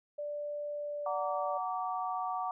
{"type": "tone with pitch glide", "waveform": "sine", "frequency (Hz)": [587.3, 583.2], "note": ["D5", "D5"], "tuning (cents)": [0, -12], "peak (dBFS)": -35, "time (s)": [0.18, 1.58], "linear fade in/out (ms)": 10, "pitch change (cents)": -12, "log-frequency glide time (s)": [0.71, 1.41]}
{"type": "chord", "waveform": "sine", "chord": "Gb augmented", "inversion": "none", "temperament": "just", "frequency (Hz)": [740, 925, 1156.2], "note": ["Gb5", "Bb5", "D6"], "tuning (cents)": [0, -14, -27], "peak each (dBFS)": [-35, -39, -37], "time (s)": [1.06, 2.51], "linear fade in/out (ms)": 2}
{"effects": []}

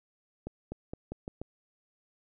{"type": "accelerating click train", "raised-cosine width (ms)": 2, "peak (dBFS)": -24, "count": 6, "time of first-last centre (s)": [0.47, 1.416], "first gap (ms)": 250, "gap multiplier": 0.86, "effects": []}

